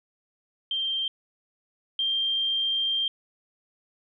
sine tone pair in turn, 3159 / 3177 Hz, G7 / G7, +13 / +23 cents, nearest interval unison, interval 10 cents, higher second, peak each -25 / -23 dBFS, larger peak second, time 0.71-1.08 / 1.99-3.08 s, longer second, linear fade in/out 2 ms, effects none

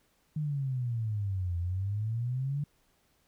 sine exponential two-way sweep, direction down then up, 155.56 to 85.2 to 147.8 Hz, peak -29 dBFS, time 0.36-2.64 s, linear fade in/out 5 ms, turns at 1.58 s, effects pink hiss -70 dBFS RMS until 3.27 s

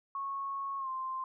sine tone with pitch glide, 1100 to 1046.7 Hz, C#6 to C6, -14 to 0 cents, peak -34 dBFS, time 0.15-1.24 s, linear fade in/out 2 ms, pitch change -86 cents, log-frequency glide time 0.78-0.89 s, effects none

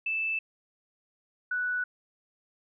sine tone pair in turn, 2637 / 1480 Hz, E7 / F#6, 0 / 0 cents, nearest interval minor seventh, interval 1000 cents, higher first, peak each -27 dBFS, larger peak neither, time 0.06-0.39 / 1.51-1.84 s, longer neither, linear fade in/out 5 ms, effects none

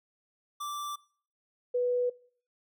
square / sine tone pair in turn, 1171 / 492.3 Hz, D6 / B4, -5 / -6 cents, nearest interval octave + minor third, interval 1501 cents, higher first, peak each -35 / -25 dBFS, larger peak second, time 0.6-0.96 / 1.74-2.1 s, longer neither, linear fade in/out 10 ms, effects noise-tail reverb RT60 0.5 s tail -22 dB re dry

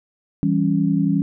sine chord, C# diminished, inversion first, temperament equal, 164.81 / 196 / 277.2 Hz, E3 / G3 / C#4, 0 / 0 / 0 cents, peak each -20 dBFS, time 0.43-1.22 s, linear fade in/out 0 ms, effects none

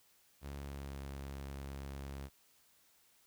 sawtooth tone with pitch glide, 70.2 to 68.83 Hz, C#2 to C#2, +22 to -12 cents, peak -39 dBFS, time 0.41-2.3 s, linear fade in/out 50 ms, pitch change -34 cents, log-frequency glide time 0.61-0.97 s, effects white hiss -69 dBFS RMS until 3.26 s

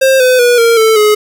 square tone with pitch steps, 531 / 507.3 / 484.7 / 463.1 / 442.4 / 422.7 Hz, C5 / B4 / B4 / A#4 / A4 / G#4, +25 / +46 / -32 / -11 / +9 / +31 cents, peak -6 dBFS, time 0.01-1.15 s, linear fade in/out 10 ms, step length 190 ms, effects none

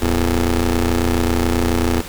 20% pulse ring-modulated tone, 87.31 Hz, F2, in tune, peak -7 dBFS, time 0.01-2.02 s, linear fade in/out 20 ms, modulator 159 Hz, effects pink hiss -33 dBFS RMS until 2.08 s

